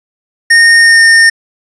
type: tone with pitch glide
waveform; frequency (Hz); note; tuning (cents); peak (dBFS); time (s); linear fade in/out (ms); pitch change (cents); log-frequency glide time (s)
square; 1842 to 1824; A#6 to A#6; -21 to -38; -3; 0.5-1.3; 10; -17; 0.79-1.03
effects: resampled to 22050 Hz + 7-bit